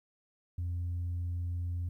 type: tone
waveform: sine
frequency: 87.31 Hz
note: F2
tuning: in tune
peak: -30 dBFS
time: 0.58-1.89 s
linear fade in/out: 5 ms
effects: tanh soft clip ceiling -30 dBFS + 12-bit